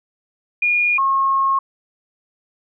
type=tone pair in turn; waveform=sine; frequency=2433 / 1083.8 Hz; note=D#7 / C#6; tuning=-39 / -39 cents; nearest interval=octave + major second; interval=1400 cents; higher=first; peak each=-14 dBFS; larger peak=neither; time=0.62-0.98 / 0.98-1.59 s; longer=second; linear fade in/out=5 ms; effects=none